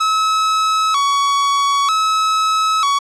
45% pulse tone with vibrato, 1204 Hz, D6, 43 cents sharp, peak -13 dBFS, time 0-2.99 s, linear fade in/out 10 ms, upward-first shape square, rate 0.53 Hz, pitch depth 120 cents each way, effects low-pass 7000 Hz 12 dB/octave

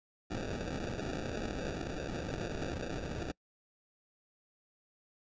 violet noise with sample-and-hold, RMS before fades -38 dBFS, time 0.3-3.32 s, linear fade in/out 10 ms, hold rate 1050 Hz, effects noise-tail reverb RT60 0.1 s tail -26 dB re dry + resampled to 16000 Hz

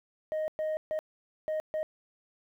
sine tone bursts at uneven times, 622.3 Hz, D#5, in tune, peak -26 dBFS, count 5, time 0.32-0.48 / 0.59-0.77 / 0.91-0.99 / 1.48-1.6 / 1.74-1.83 s, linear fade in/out 0 ms, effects tanh soft clip ceiling -28 dBFS + 11-bit

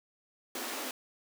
pink high-pass noise, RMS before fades -38 dBFS, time 0.55-0.91 s, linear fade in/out 2 ms, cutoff 230 Hz, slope 96 dB/octave, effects none

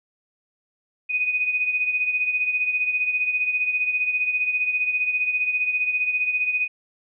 sine beating tone pair, 2489 / 2504 Hz, D#7 / D#7, 0 / +10 cents, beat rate 15 Hz, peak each -21 / -28 dBFS, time 1.09-6.68 s, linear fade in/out 20 ms, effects none

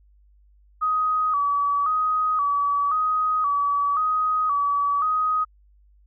sine tone with vibrato, 1197 Hz, D6, 33 cents sharp, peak -19 dBFS, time 0.81-5.45 s, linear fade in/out 20 ms, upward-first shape square, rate 0.95 Hz, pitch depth 80 cents each way, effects added 50 Hz sine -53 dBFS peak until 6.06 s

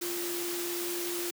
sine tone in noise, 348.3 Hz, F4, 5 cents flat, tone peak -34 dBFS, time 0.01-1.31 s, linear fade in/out 10 ms, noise white, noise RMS -36 dBFS, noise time 0.01-1.31 s, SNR -1 dB, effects high-pass 200 Hz 12 dB/octave

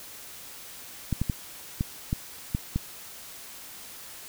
clicks, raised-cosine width 5 ms, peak -13 dBFS, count 7, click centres 1.127 / 1.216 / 1.298 / 1.809 / 2.129 / 2.549 / 2.76 s, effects white hiss -44 dBFS RMS until 4.28 s

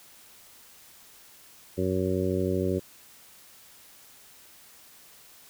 harmonic tone, 92.9 Hz, F#2, 7 cents sharp, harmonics 1 / 2 / 3 / 4 / 5 / 6, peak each -31 / -31 / -32 / -29 / -33 / -34 dBFS, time 1.77-2.8 s, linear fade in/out 20 ms, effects white hiss -53 dBFS RMS until 5.49 s

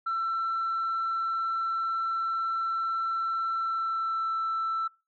sine tone with pitch glide, 1341 to 1328.7 Hz, E6 to E6, +29 to +13 cents, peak -25 dBFS, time 0.06-4.88 s, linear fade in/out 10 ms, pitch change -16 cents, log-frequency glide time 3.54-4.37 s, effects noise-tail reverb RT60 0.3 s tail -25 dB re dry + tanh soft clip ceiling -24 dBFS

